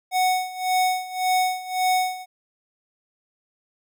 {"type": "tone with tremolo", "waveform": "square", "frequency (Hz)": 740, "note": "F#5", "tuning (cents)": 0, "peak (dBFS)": -18, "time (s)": [0.11, 2.26], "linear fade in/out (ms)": 50, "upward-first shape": "sine", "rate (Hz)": 1.8, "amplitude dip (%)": 85, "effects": []}